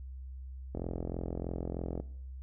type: click train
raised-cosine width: 2 ms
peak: -23 dBFS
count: 55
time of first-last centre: 0.75-2 s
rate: 43.2 Hz
effects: noise-tail reverb RT60 0.7 s tail -20 dB re dry + added 65 Hz sine -41 dBFS peak until 2.42 s